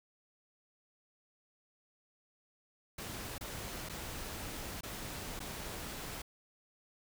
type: noise with dropouts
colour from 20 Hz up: pink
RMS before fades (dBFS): -43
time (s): 2.98-6.22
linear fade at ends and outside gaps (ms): 5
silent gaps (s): 3.382-3.409 / 3.889-3.895 / 4.809-4.832 / 5.393-5.402
effects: none